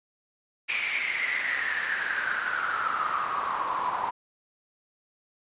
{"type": "noise with band-pass filter sweep", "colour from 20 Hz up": "pink", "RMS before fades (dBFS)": -29, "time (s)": [0.68, 4.11], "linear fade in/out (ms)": 20, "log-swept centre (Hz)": [2400, 950], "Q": 8.9, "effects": ["resampled to 8000 Hz"]}